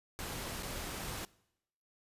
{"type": "noise with dropouts", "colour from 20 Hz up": "pink", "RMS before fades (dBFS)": -41, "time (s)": [0.19, 1.25], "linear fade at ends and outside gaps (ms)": 0, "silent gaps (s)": [0.626, 0.631], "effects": ["noise-tail reverb RT60 0.8 s tail -22 dB re dry", "resampled to 32000 Hz"]}